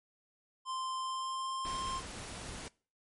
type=tone with pitch glide; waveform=square; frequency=1043 to 1055.7 Hz; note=C6 to C6; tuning=-6 to +15 cents; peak=-36 dBFS; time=0.65-2.02 s; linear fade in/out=50 ms; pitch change=+21 cents; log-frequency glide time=0.98-1.53 s
type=noise; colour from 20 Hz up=pink; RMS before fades=-44 dBFS; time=1.65-2.68 s; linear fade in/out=0 ms
effects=noise-tail reverb RT60 0.4 s tail -23 dB re dry + MP3 48 kbps